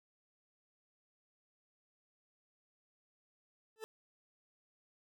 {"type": "tone with exponential growth", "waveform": "40% pulse", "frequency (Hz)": 440, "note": "A4", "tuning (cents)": 0, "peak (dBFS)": -37, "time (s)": [3.76, 3.84], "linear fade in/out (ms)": 0, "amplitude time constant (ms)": 17, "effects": []}